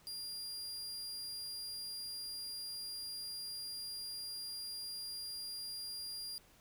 sawtooth tone, 4800 Hz, D8, 37 cents sharp, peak -39 dBFS, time 0.07-6.38 s, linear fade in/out 0 ms, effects pink hiss -65 dBFS RMS until 6.6 s

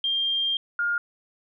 sine tone pair in turn, 3195 / 1416.2 Hz, G7 / F6, +32 / +24 cents, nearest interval octave + major second, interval 1408 cents, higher first, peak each -22 dBFS, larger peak neither, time 0.04-0.57 / 0.79-0.98 s, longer first, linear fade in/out 2 ms, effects none

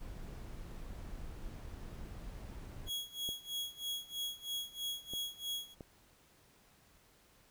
brown noise, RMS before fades -46 dBFS, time 0-2.9 s, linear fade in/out 20 ms
40% pulse tone with tremolo, 3323 Hz, G#7, in tune, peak -35 dBFS, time 2.86-5.75 s, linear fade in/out 50 ms, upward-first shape sine, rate 3.1 Hz, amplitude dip 90%
clicks, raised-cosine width 2 ms, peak -33 dBFS, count 3, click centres 3.29 / 5.136 / 5.808 s
effects pink hiss -66 dBFS RMS until 7.5 s

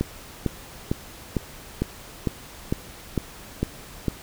click train, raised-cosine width 3 ms, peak -9 dBFS, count 10, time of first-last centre 0.01-4.082 s, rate 2.21 Hz, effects pink hiss -43 dBFS RMS until 4.22 s

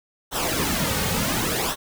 pink noise with flanger, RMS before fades -24 dBFS, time 0.31-1.76 s, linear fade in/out 50 ms, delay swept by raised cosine 0.42 to 3.02 ms, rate 0.69 Hz, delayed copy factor -0.65, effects none

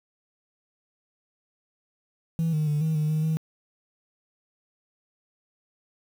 sine tone with pitch steps, 164.1 / 153.3 / 148.6 / 158.6 / 152.5 / 155.4 / 158.7 Hz, E3 / D#3 / D3 / D#3 / D#3 / D#3 / D#3, -8 / -25 / +21 / +33 / -34 / -2 / +35 cents, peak -20 dBFS, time 2.39-3.37 s, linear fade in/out 0 ms, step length 140 ms, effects tanh soft clip ceiling -20 dBFS + 8-bit

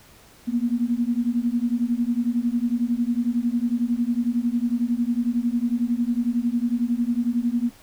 sine beating tone pair, 233.1 / 244.1 Hz, A#3 / B3, 0 / -20 cents, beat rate 11 Hz, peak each -23 dBFS, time 0.47-7.71 s, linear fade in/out 20 ms, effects pink hiss -51 dBFS RMS until 7.82 s

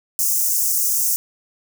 white high-pass noise, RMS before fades -19 dBFS, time 0.19-1.16 s, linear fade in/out 0 ms, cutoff 5700 Hz, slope 48 dB/octave, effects none

